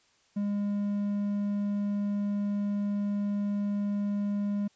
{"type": "tone", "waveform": "triangle", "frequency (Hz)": 203.7, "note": "G#3", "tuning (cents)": -33, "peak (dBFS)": -25, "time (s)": [0.36, 4.68], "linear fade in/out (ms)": 10, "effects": ["white hiss -66 dBFS RMS until 4.75 s", "resampled to 16000 Hz"]}